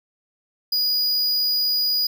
square tone, 4912 Hz, D#8, 23 cents flat, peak -19 dBFS, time 0.72-2.07 s, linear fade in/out 5 ms, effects none

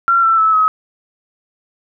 sine tone with pitch steps, 1369 / 1337 / 1305.7 / 1275.1 Hz, F6 / E6 / E6 / D#6, -35 / +24 / -17 / +42 cents, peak -9 dBFS, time 0.08-0.68 s, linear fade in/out 0 ms, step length 150 ms, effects none

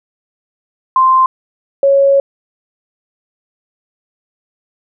sine tone pair in turn, 1044 / 553 Hz, C6 / C#5, -4 / -4 cents, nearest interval major seventh, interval 1100 cents, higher first, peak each -6 dBFS, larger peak neither, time 0.96-1.26 / 1.83-2.2 s, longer second, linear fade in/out 2 ms, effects none

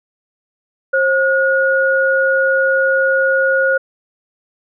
sine tone pair together, 534.5 / 1444 Hz, C5 / F#6, +37 / -43 cents, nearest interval octave + perfect fourth, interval 1720 cents, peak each -14 dBFS, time 0.93-3.78 s, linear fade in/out 10 ms, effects none

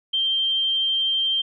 sine tone, 3154 Hz, G7, 10 cents sharp, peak -19 dBFS, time 0.13-1.42 s, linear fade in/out 10 ms, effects none

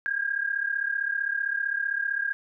sine tone pair together, 1601.5 / 1637 Hz, G6 / G#6, +37 / -25 cents, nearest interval unison, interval 38 cents, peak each -28 dBFS, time 0.06-2.33 s, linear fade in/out 0 ms, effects none

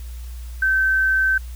sine tone, 1544 Hz, G6, 27 cents flat, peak -15 dBFS, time 0.62-1.38 s, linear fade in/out 5 ms, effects added 60 Hz sine -30 dBFS peak until 1.55 s + white hiss -48 dBFS RMS until 1.55 s

